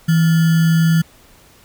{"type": "tone with sample-and-hold", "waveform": "sine", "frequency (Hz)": 163.9, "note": "E3", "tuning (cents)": -10, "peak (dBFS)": -10, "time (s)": [0.08, 1.02], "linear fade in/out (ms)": 10, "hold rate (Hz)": 1575, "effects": ["pink hiss -48 dBFS RMS until 1.64 s"]}